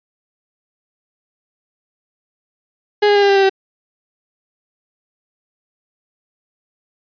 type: tone with pitch steps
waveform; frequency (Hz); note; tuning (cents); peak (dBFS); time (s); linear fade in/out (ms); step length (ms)
35% pulse; 415.3 / 410.3 / 405.3 / 400.5 / 395.6 / 390.9 / 386.1; G#4 / G#4 / G#4 / G4 / G4 / G4 / G4; 0 / -21 / -42 / +37 / +16 / -5 / -26; -8; 3.02-3.496; 10; 68
effects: resampled to 11025 Hz